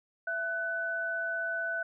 sine tone pair together, 667 / 1497.4 Hz, E5 / F#6, +20 / +20 cents, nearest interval octave + major second, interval 1400 cents, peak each -37 / -31 dBFS, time 0.27-1.83 s, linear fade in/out 5 ms, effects none

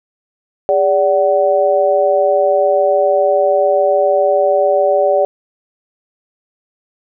sine tone with amplitude modulation, 579 Hz, D5, 25 cents flat, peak -5 dBFS, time 0.69-5.25 s, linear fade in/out 0 ms, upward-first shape sine, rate 173 Hz, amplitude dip 100%, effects none

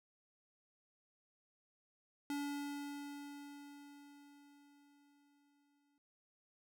square tone with exponential decay, 286.2 Hz, D4, 45 cents flat, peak -38 dBFS, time 2.3-5.98 s, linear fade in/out 1 ms, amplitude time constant 800 ms, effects none

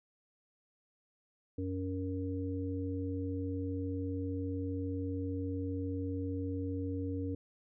harmonic tone, 93.5 Hz, F#2, 19 cents sharp, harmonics 1 / 3 / 5, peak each -37 / -37 / -42 dBFS, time 1.58-7.35 s, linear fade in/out 5 ms, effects none

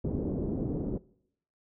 white low-pass noise, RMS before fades -32 dBFS, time 0.04-0.98 s, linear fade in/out 5 ms, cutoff 390 Hz, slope 24 dB/octave, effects noise-tail reverb RT60 0.7 s tail -22 dB re dry

